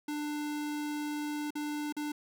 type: tone with dropouts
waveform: square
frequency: 297 Hz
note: D4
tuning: 20 cents sharp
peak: -34 dBFS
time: 0.08-2.12 s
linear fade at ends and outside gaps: 5 ms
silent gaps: 1.506-1.553 / 1.925-1.966 s
effects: none